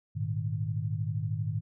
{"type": "chord", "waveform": "sine", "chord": "Ab suspended second", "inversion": "none", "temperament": "equal with one note detuned", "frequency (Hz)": [103.83, 116.54, 153.51], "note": ["Ab2", "Bb2", "Eb3"], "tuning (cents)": [0, 0, -23], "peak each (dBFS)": [-32, -34, -34], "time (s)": [0.15, 1.61], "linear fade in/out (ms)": 20, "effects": []}